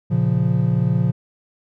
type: chord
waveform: triangle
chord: Bb minor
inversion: none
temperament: equal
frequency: 116.54 / 138.59 / 174.61 Hz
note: Bb2 / Db3 / F3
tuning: 0 / 0 / 0 cents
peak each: -18 dBFS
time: 0.1-1.12 s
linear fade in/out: 20 ms
effects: none